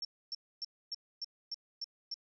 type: tone bursts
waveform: sine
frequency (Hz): 5440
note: F8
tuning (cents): -46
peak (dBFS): -36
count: 8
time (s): 0.02-2.142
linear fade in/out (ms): 2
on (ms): 29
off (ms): 270
effects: none